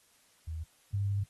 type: tone pair in turn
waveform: sine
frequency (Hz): 80 / 99.98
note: D#2 / G2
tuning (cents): +49 / +35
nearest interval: major third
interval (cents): 386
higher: second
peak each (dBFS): -35 / -28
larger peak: second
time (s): 0.47-0.64 / 0.93-1.24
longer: second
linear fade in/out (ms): 10
effects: white hiss -66 dBFS RMS until 1.29 s + AAC 32 kbps